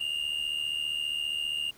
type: tone pair together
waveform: triangle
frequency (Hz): 2796 / 2871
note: F7 / F7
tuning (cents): +1 / +47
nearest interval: unison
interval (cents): 46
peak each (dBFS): -29 / -31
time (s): 0-1.71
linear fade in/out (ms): 10
effects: tanh soft clip ceiling -20 dBFS + pink hiss -56 dBFS RMS until 1.77 s